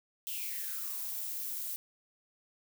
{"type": "noise with high-pass filter sweep", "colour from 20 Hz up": "violet", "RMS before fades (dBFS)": -38, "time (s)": [0.27, 1.76], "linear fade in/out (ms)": 0, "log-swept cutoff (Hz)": [3100, 270], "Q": 6.9, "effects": []}